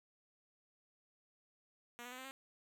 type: tone with pitch steps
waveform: 5% pulse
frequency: 239.6 / 246.5 / 253.6 / 260.8 / 268.3 Hz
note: A#3 / B3 / B3 / C4 / C4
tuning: +48 / -3 / +46 / -5 / +44 cents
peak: -36 dBFS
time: 1.99-2.31 s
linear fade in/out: 0 ms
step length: 64 ms
effects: none